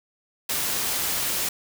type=noise; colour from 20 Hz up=white; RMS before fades=-26 dBFS; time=0.49-1.49 s; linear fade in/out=5 ms; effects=none